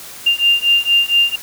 sine beating tone pair, 2794 / 2798.3 Hz, F7 / F7, 0 / +3 cents, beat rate 4.3 Hz, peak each -14 dBFS, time 0.26-1.36 s, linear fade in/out 10 ms, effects white hiss -34 dBFS RMS until 1.42 s

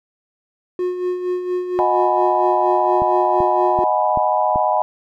triangle tone with tremolo, 361.3 Hz, F#4, 41 cents flat, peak -15 dBFS, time 0.79-3.84 s, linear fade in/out 2 ms, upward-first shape sine, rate 4.3 Hz, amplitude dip 55%
sine chord, G# minor seventh, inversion second, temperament equal with one note detuned, 622.3 / 740 / 834.5 / 987.8 Hz, D#5 / F#5 / G#5 / B5, 0 / 0 / +8 / 0 cents, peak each -20 dBFS, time 1.79-4.82 s, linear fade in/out 0 ms
click train, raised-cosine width 3 ms, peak -14 dBFS, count 5, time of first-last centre 3.02-4.558 s, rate 2.6 Hz
effects none

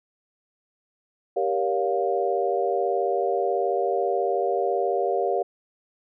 sine chord, G half-diminished seventh, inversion none, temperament just, 392 / 470.4 / 564.5 / 705.6 Hz, G4 / Bb4 / Db5 / F5, 0 / +16 / +31 / +18 cents, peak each -26 / -27 / -28 / -26 dBFS, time 1.36-5.43 s, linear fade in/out 10 ms, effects none

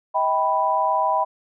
sine chord, Eb augmented, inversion none, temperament equal with one note detuned, 636.4 / 784 / 987.8 Hz, Eb5 / G5 / B5, +39 / 0 / 0 cents, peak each -24 / -23 / -20 dBFS, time 0.14-1.25 s, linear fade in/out 20 ms, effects none

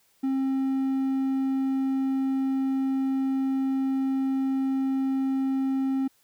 triangle tone, 267.2 Hz, C4, 36 cents sharp, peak -21 dBFS, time 0.23-6.08 s, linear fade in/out 10 ms, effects white hiss -65 dBFS RMS until 6.23 s

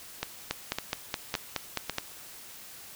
two click trains, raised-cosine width 0.2 ms, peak -12 / -11 dBFS, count 4 / 8, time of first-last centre 0.23-1.897 / 0.51-1.984 s, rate 1.8 / 4.75 Hz, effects white hiss -47 dBFS RMS until 2.95 s

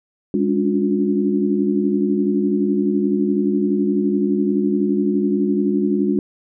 sine tone cluster, 204.2 / 281.5 / 293.3 / 358.1 Hz, G#3 / C#4 / D4 / F4, -29 / +27 / -2 / +43 cents, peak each -19 / -22 / -23 / -21 dBFS, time 0.34-6.19 s, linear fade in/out 2 ms, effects none

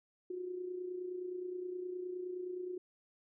sine tone with amplitude modulation, 362.7 Hz, F#4, 34 cents flat, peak -36 dBFS, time 0.3-2.78 s, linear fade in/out 5 ms, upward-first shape sine, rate 29.6 Hz, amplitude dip 55%, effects none

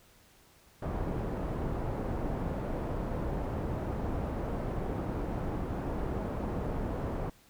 pink low-pass noise, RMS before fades -34 dBFS, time 0.82-7.3 s, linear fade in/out 5 ms, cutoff 780 Hz, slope 12 dB/octave, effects pink hiss -61 dBFS RMS until 7.49 s

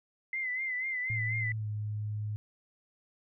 sine tone with vibrato, 2048 Hz, C7, 38 cents flat, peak -31 dBFS, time 0.33-1.52 s, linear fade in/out 2 ms, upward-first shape sine, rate 4.1 Hz, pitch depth 61 cents each way
sine tone with pitch glide, 111.4 to 105.63 Hz, A2 to G#2, +22 to +30 cents, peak -32 dBFS, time 1.1-2.36 s, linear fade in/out 0 ms, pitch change -92 cents, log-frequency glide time 1.51-1.67 s
effects none

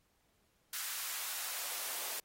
white noise with high-pass filter sweep, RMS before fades -40 dBFS, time 0.73-2.2 s, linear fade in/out 2 ms, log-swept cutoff 1400 to 460 Hz, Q 1, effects pink hiss -75 dBFS RMS until 2.24 s + AAC 48 kbps

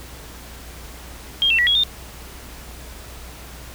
sine tone with pitch steps, 3221 / 2690 / 1937 / 3324 / 3626 Hz, G7 / E7 / B6 / G#7 / A#7, +46 / +34 / -34 / +1 / -49 cents, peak -14 dBFS, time 1.42-1.835 s, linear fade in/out 0 ms, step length 83 ms, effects added 60 Hz sine -39 dBFS peak until 3.74 s + pink hiss -40 dBFS RMS until 3.74 s

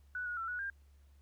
sine tone with pitch steps, 1482 / 1449 / 1344 / 1467 / 1598 Hz, F#6 / F#6 / E6 / F#6 / G6, +2 / -37 / +33 / -15 / +33 cents, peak -36 dBFS, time 0.15-0.7 s, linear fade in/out 2 ms, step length 110 ms, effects added 70 Hz sine -59 dBFS peak until 1.21 s + pink hiss -75 dBFS RMS until 1.21 s

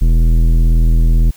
triangle tone with tanh clipping, 40.95 Hz, E1, 11 cents flat, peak -9 dBFS, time 0.01-1.31 s, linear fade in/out 10 ms, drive 17 dB, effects white hiss -45 dBFS RMS until 1.36 s

